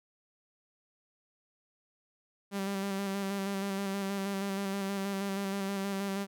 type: tone with vibrato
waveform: sawtooth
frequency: 196.6 Hz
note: G3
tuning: 5 cents sharp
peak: -28 dBFS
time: 2.51-6.27 s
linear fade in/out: 50 ms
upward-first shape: square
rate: 6.3 Hz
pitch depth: 23 cents each way
effects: none